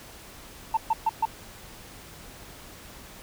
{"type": "tone bursts", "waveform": "sine", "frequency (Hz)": 894, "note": "A5", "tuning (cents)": 27, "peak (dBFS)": -18, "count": 4, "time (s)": [0.74, 1.254], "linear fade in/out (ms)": 5, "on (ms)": 31, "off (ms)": 130, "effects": ["tanh soft clip ceiling -16 dBFS", "pink hiss -46 dBFS RMS until 3.22 s"]}